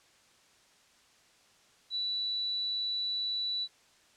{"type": "tone", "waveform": "sine", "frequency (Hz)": 3951, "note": "B7", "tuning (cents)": 0, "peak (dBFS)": -30, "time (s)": [1.9, 3.68], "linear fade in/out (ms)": 50, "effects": ["white hiss -63 dBFS RMS until 4.16 s", "low-pass 7000 Hz 12 dB/octave"]}